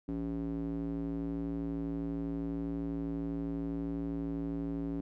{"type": "tone with band-pass filter", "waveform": "square", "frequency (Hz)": 56.2, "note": "A1", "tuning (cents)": 37, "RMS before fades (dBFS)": -36, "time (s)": [0.08, 5.01], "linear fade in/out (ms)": 5, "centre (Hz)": 270, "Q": 3, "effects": []}